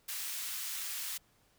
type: high-pass noise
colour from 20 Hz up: white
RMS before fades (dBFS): -39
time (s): 0.08-1.18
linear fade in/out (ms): 10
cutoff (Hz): 1500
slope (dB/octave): 12
effects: pink hiss -69 dBFS RMS until 1.58 s